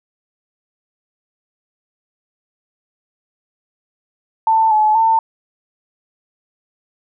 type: tone with pitch steps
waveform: sine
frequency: 890 / 857 / 898 Hz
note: A5 / A5 / A5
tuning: +20 / -46 / +35 cents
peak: -10 dBFS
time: 4.47-5.19 s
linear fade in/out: 2 ms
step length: 240 ms
effects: none